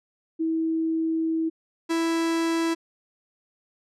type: tone pair in turn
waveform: sine / 45% pulse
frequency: 323.6 / 330.2 Hz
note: E4 / E4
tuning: -32 / +3 cents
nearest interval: unison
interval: 35 cents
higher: second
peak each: -22 dBFS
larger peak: neither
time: 0.39-1.5 / 1.89-2.75 s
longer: first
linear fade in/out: 20 ms
effects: low-pass 9000 Hz 12 dB/octave